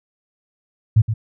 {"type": "tone with echo", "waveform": "sine", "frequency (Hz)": 110, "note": "A2", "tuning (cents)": 0, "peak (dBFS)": -8, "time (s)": [0.96, 1.02], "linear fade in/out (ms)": 10, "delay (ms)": 120, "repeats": 1, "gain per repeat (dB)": -9, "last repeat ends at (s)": 1.14, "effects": []}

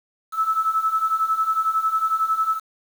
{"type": "beating tone pair", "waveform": "sine", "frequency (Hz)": [1300, 1311], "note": ["E6", "E6"], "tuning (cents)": [-24, -10], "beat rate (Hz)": 11, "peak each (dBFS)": [-24, -20], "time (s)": [0.32, 2.6], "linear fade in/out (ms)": 50, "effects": ["7-bit"]}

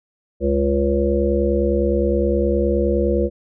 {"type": "harmonic tone", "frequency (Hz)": 69.7, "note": "C#2", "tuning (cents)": 10, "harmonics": [1, 3, 5, 7, 8], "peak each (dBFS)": [-21, -23, -21, -21, -24], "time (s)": [0.4, 3.3], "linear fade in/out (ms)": 50, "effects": []}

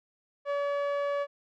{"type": "tone with low-pass filter", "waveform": "sawtooth", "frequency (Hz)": 570, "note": "C#5", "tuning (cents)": 48, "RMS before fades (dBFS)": -30, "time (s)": [0.45, 1.27], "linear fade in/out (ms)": 50, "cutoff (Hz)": 1600, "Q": 0.57, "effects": []}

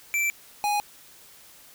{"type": "tone pair in turn", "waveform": "square", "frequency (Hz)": [2337, 827.7], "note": ["D7", "G#5"], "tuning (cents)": [-9, -6], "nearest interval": "octave + tritone", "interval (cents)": 1797, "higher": "first", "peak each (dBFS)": -23, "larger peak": "neither", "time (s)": [[0.14, 0.3], [0.64, 0.8]], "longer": "neither", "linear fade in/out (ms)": 0, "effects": ["white hiss -51 dBFS RMS until 1.74 s"]}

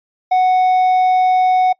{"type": "tone", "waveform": "triangle", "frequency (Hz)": 740, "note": "F#5", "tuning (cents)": 0, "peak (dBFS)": -8, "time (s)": [0.31, 1.73], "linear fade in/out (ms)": 10, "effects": ["noise-tail reverb RT60 0.1 s tail -24 dB re dry", "resampled to 11025 Hz"]}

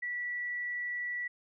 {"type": "tone", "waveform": "sine", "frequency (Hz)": 1952, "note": "B6", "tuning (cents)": -21, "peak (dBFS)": -33, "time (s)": [0.02, 1.28], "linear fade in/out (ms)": 10, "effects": []}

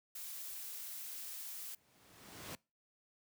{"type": "noise", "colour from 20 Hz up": "blue", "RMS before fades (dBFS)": -46, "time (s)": [0.15, 1.75], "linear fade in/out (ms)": 5}
{"type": "noise with exponential growth", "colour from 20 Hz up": "pink", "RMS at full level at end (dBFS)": -44, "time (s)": [1.53, 2.55], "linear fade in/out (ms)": 1, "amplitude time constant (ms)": 220}
{"effects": ["noise-tail reverb RT60 0.3 s tail -25 dB re dry", "high-pass 100 Hz 12 dB/octave"]}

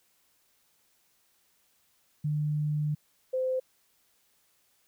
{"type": "tone pair in turn", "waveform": "sine", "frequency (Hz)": [150, 516.3], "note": ["D3", "C5"], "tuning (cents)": [37, -23], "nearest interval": "octave + major sixth", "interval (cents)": 2140, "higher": "second", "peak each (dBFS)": -26, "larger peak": "neither", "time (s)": [[2.24, 2.95], [3.33, 3.6]], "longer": "first", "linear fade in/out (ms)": 10, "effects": ["white hiss -69 dBFS RMS until 4.87 s"]}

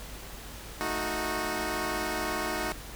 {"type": "chord", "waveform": "10% pulse", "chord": "D# diminished", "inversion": "second", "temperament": "equal with one note detuned", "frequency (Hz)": [220, 311.1, 366], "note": ["A3", "D#4", "F#4"], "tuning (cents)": [0, 0, -19], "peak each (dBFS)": [-29, -25, -25], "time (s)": [0.81, 2.72], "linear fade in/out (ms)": 0, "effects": ["added 50 Hz sine -45 dBFS peak until 2.95 s", "pink hiss -44 dBFS RMS until 2.95 s"]}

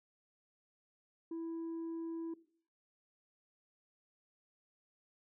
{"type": "tone", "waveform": "sine", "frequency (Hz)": 330.1, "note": "E4", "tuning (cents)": 2, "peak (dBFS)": -36, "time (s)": [1.31, 2.34], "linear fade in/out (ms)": 5, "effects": ["noise-tail reverb RT60 0.5 s tail -19 dB re dry", "tanh soft clip ceiling -38 dBFS"]}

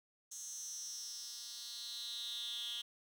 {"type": "tone with high-pass filter sweep", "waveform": "10% pulse", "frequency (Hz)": 237.3, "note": "A#3", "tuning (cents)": 31, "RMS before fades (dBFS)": -45, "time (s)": [0.31, 2.82], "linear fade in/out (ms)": 10, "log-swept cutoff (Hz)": [6700, 3200], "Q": 6.8, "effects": []}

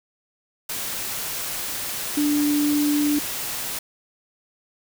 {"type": "tone in noise", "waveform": "sine", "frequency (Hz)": 293.7, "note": "D4", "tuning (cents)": 0, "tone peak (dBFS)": -18, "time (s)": [2.17, 3.19], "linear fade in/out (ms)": 5, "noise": "white", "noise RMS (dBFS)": -29, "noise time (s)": [0.69, 3.79], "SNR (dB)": 8, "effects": []}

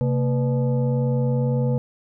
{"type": "tone with frequency modulation", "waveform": "sine", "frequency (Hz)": 132.5, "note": "C3", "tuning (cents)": 22, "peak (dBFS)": -18, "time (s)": [0.01, 1.78], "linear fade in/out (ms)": 0, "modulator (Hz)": 363, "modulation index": 0.87, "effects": []}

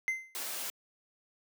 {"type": "tone with exponential decay", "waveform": "triangle", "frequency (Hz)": 2072, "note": "C7", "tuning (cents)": -17, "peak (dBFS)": -24, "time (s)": [0.08, 0.37], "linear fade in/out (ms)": 0, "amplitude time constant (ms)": 61}
{"type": "noise", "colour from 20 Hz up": "white", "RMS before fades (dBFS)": -38, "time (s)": [0.35, 0.7], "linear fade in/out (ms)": 0}
{"effects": ["high-pass 300 Hz 12 dB/octave"]}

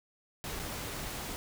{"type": "noise with dropouts", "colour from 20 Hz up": "pink", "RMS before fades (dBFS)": -39, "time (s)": [0.44, 1.36], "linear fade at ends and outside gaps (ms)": 0, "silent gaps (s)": [0.593, 0.597], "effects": []}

